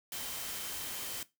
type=tone in noise; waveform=sine; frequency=3111 Hz; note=G7; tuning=14 cents flat; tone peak=-50 dBFS; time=0.12-1.23 s; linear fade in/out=2 ms; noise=white; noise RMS=-40 dBFS; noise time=0.12-1.23 s; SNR=-13 dB; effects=noise-tail reverb RT60 0.2 s tail -17 dB re dry